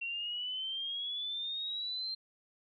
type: exponential sweep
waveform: sine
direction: up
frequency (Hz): 2724 to 4173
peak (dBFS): -35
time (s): 0.01-2.15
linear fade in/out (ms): 10
effects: none